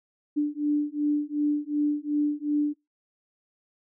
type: beating tone pair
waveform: sine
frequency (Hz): 293.7 / 296.4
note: D4 / D4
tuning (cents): 0 / +16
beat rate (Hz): 2.7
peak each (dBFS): -26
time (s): 0.36-2.74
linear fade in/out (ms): 20
effects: noise-tail reverb RT60 0.2 s tail -25 dB re dry